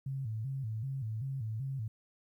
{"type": "tone with vibrato", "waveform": "sine", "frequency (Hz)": 121.9, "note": "B2", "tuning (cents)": -22, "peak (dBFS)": -34, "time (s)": [0.06, 1.88], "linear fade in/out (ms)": 5, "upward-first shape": "square", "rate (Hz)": 2.6, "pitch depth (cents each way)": 180, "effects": ["12-bit"]}